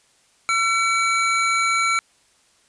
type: tone pair together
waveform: square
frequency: 1350 / 2275 Hz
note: E6 / C#7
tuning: +41 / +44 cents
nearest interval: major sixth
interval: 903 cents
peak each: -21 dBFS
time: 0.49-1.99 s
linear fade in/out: 0 ms
effects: white hiss -59 dBFS RMS until 2.68 s + resampled to 22050 Hz